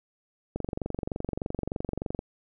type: click train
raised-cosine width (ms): 2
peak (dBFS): -17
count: 39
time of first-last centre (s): 0.56-2.191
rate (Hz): 23.3
effects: none